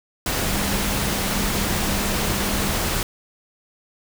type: tone in noise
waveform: sine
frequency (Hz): 199.9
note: G3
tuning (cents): +34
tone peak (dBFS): -28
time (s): 0.43-2.73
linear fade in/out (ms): 2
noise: pink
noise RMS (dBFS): -23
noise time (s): 0.26-3.03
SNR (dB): -8
effects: none